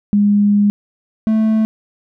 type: tone pair in turn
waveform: sine / triangle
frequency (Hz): 204.9 / 219.2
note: G#3 / A3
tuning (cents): -23 / -6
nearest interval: minor second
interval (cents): 117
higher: second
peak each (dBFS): -9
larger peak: neither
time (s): 0.13-0.7 / 1.27-1.65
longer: first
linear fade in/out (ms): 0
effects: none